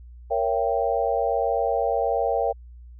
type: chord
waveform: sine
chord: A# diminished seventh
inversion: none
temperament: equal with one note detuned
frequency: 466.2 / 554.4 / 675.8 / 784 Hz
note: A#4 / C#5 / E5 / G5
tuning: 0 / 0 / +43 / 0 cents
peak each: -26 dBFS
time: 0.3-2.53 s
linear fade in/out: 20 ms
effects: added 60 Hz sine -41 dBFS peak until 2.99 s